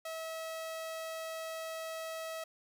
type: tone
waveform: sawtooth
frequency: 646 Hz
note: E5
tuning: 35 cents flat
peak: -35 dBFS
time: 0.05-2.44 s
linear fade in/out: 5 ms
effects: none